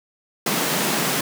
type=high-pass noise; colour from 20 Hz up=pink; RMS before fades=-22 dBFS; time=0.46-1.21 s; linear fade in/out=5 ms; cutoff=140 Hz; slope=96 dB/octave; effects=none